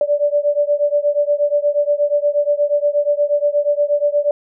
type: beating tone pair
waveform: sine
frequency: 580 / 588.4 Hz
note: D5 / D5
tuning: -22 / +3 cents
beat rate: 8.4 Hz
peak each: -16 / -17 dBFS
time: 0.01-4.31 s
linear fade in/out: 2 ms
effects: none